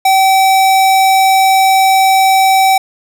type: tone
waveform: square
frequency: 768 Hz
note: G5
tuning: 36 cents flat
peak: -7 dBFS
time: 0.05-2.78 s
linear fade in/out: 5 ms
effects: none